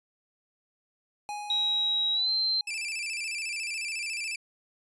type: tone with exponential decay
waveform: square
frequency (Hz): 830.6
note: G#5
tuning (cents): 0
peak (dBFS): -33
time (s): 1.29-3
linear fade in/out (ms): 0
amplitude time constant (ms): 370
type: tone with pitch glide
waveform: sine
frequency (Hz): 3845 to 4121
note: B7 to C8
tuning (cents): -47 to -27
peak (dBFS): -24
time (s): 1.5-2.61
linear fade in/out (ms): 2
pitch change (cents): +120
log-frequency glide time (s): 2.13-2.3
type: tone with vibrato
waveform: sawtooth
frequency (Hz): 2489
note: D#7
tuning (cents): 0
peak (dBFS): -28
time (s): 2.67-4.36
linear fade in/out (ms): 5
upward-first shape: square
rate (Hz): 14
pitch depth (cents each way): 89
effects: resampled to 24000 Hz